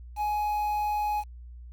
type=tone with quantisation; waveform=triangle; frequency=838 Hz; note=G#5; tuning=15 cents sharp; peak=-23 dBFS; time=0.16-1.24 s; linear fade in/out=50 ms; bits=8; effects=added 60 Hz sine -41 dBFS peak until 1.72 s + MP3 96 kbps